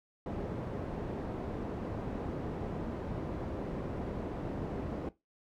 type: low-pass noise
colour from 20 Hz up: white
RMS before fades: -38 dBFS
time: 0.26-5.09 s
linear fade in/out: 2 ms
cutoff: 420 Hz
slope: 12 dB/octave
effects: noise-tail reverb RT60 0.2 s tail -17 dB re dry